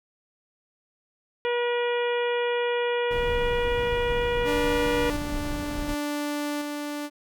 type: harmonic tone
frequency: 481.3 Hz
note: B4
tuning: 45 cents flat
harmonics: 1 / 2 / 3 / 4 / 5 / 6 / 7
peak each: -24 / -32 / -36 / -35 / -36 / -38 / -42 dBFS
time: 1.45-5.1 s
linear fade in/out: 0 ms
type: noise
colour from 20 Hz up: brown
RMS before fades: -32 dBFS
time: 3.1-5.95 s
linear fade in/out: 20 ms
type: tone with tremolo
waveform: sawtooth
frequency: 293.3 Hz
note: D4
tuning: 2 cents flat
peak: -23 dBFS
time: 4.44-7.1 s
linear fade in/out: 50 ms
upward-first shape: square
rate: 0.69 Hz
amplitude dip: 30%
effects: none